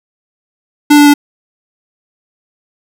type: tone with pitch steps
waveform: square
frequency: 294.1 / 291.7 / 289.4 Hz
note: D4 / D4 / D4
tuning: +3 / -12 / -25 cents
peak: -3 dBFS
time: 0.9-1.14 s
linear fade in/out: 10 ms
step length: 80 ms
effects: none